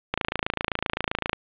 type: click train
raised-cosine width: 0.3 ms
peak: -7 dBFS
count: 34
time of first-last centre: 0.14-1.331 s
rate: 27.7 Hz
effects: resampled to 8000 Hz + 7-bit